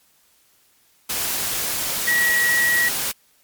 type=tone in noise; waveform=sine; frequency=1919 Hz; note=A#6; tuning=50 cents sharp; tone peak=-16 dBFS; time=2.07-2.89 s; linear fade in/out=10 ms; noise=white; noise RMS=-24 dBFS; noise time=1.09-3.12 s; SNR=+5 dB; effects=white hiss -59 dBFS RMS until 3.43 s + MP3 96 kbps